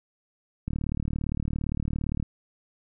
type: click train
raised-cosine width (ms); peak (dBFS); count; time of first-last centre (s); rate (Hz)
5; -17; 59; 0.68-2.227; 37.5
effects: none